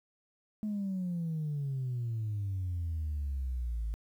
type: exponential sweep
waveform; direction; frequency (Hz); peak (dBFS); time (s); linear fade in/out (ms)
sine; down; 215.4 to 53; -30; 0.63-3.94; 0
effects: tanh soft clip ceiling -29 dBFS + 11-bit